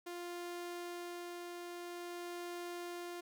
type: tone with tremolo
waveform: sawtooth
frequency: 349.6 Hz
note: F4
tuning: 2 cents sharp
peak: -38 dBFS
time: 0.06-3.21 s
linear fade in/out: 10 ms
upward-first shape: sine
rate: 0.49 Hz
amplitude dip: 25%
effects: none